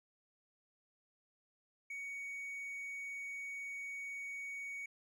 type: tone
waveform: triangle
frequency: 2239 Hz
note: C#7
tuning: 17 cents sharp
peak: -40 dBFS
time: 1.9-4.86 s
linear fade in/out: 5 ms
effects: none